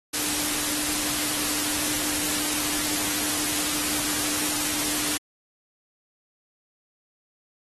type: tone in noise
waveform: sine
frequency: 298.5 Hz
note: D4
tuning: 28 cents sharp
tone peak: -35 dBFS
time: 0.13-5.18 s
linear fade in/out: 10 ms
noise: white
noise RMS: -26 dBFS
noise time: 0.13-5.18 s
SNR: -12 dB
effects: AAC 32 kbps